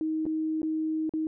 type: tone with dropouts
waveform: sine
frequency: 314.9 Hz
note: D#4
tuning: 21 cents sharp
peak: -26 dBFS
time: 0.01-1.27 s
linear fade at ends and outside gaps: 1 ms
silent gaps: 0.255-0.264 / 0.618-0.63 / 1.094-1.137 s
effects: none